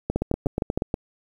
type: two click trains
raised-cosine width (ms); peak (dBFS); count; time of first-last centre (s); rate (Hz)
2; -10 / -9; 8 / 5; 0.1-0.941 / 0.16-0.775; 8.32 / 6.5
effects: 8-bit